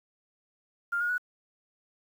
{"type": "tone with pitch steps", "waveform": "sine", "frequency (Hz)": [1400, 1435.2, 1471.3], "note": ["F6", "F6", "F#6"], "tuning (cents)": [4, 47, -10], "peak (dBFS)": -26, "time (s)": [0.92, 1.181], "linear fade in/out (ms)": 10, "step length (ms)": 87, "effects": ["9-bit"]}